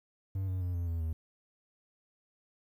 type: tone with pitch steps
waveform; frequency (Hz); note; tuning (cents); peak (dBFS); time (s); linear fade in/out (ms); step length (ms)
triangle; 96 / 92.68 / 89.47 / 86.37 / 83.38 / 80.49; G2 / F#2 / F2 / F2 / E2 / E2; -36 / +3 / +42 / -19 / +20 / -41; -29; 0.35-1.13; 5; 130
effects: 11-bit